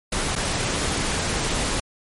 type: noise with dropouts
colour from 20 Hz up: pink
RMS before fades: -24 dBFS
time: 0.12-1.8 s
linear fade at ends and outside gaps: 5 ms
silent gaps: 0.354-0.36 s
effects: MP3 48 kbps